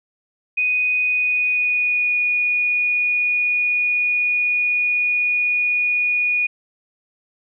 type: tone with pitch glide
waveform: sine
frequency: 2489 to 2456 Hz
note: D#7 to D#7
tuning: 0 to -23 cents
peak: -16 dBFS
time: 0.57-6.47 s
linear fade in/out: 10 ms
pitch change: -23 cents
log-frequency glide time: 1.01-2.18 s
effects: none